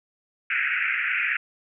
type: band-pass noise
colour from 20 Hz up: white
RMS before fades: -25 dBFS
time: 0.5-1.37 s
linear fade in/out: 5 ms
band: 1400 to 2600 Hz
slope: 96 dB/octave
effects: none